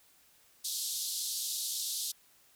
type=band-pass noise; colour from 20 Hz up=pink; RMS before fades=-36 dBFS; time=0.64-2.12 s; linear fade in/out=10 ms; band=3600 to 14000 Hz; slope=48 dB/octave; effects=white hiss -64 dBFS RMS until 2.55 s